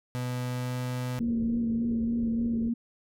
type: tone with pitch glide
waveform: 35% pulse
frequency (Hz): 124.6 to 125.39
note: B2 to B2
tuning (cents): +16 to +27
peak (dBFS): -28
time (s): 0.15-1.19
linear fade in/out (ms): 0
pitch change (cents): +11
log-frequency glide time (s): 0.51-0.74
type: low-pass noise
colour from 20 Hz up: pink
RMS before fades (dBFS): -40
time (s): 1.19-2.7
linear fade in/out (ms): 10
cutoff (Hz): 520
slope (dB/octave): 96
type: tone with vibrato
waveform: sine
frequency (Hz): 231.3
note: A#3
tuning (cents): -13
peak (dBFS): -25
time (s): 1.2-2.74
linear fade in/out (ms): 10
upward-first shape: sine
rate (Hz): 3.4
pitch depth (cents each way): 25
effects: none